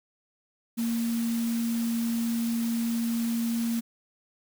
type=tone in noise; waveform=sine; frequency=231.6 Hz; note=A#3; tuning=11 cents flat; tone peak=-25 dBFS; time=0.77-3.81 s; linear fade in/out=20 ms; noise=white; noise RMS=-40 dBFS; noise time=0.77-3.81 s; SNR=+12 dB; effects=none